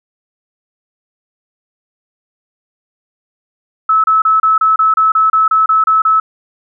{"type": "tone bursts", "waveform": "sine", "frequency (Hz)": 1300, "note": "E6", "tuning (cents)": -24, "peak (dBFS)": -7, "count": 13, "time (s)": [3.89, 6.2], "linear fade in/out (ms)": 5, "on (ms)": 150, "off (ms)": 30, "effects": []}